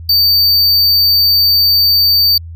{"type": "tone", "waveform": "square", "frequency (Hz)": 4600, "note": "D8", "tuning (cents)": -37, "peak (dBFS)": -8, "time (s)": [0.09, 2.38], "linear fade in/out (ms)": 5, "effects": ["added 83 Hz sine -26 dBFS peak until 2.55 s"]}